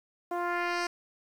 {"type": "tone with low-pass filter sweep", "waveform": "10% pulse", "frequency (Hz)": 349.2, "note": "F4", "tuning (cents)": 0, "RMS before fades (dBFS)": -31, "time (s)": [0.31, 0.87], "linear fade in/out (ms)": 5, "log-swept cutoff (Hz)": [730, 6900], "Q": 1.2, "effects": ["9-bit"]}